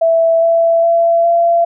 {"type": "tone with pitch steps", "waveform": "sine", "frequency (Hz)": [660, 666.9, 673.9, 680.9], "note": ["E5", "E5", "E5", "F5"], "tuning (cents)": [2, 20, 38, -44], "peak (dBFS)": -8, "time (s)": [0.01, 1.65], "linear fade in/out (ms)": 10, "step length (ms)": 410, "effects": []}